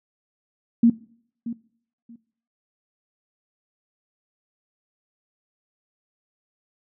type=tone with echo; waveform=sine; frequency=232.8 Hz; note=A#3; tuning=2 cents flat; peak=-11 dBFS; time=0.83-0.9 s; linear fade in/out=5 ms; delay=630 ms; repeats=2; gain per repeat=-15 dB; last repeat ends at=2.16 s; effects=noise-tail reverb RT60 0.6 s tail -20 dB re dry